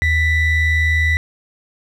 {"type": "ring-modulated tone", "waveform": "triangle", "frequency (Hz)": 950, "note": "A#5", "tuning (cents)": 33, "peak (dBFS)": -8, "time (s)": [0.02, 1.17], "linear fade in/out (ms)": 0, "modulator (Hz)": 1030, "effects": []}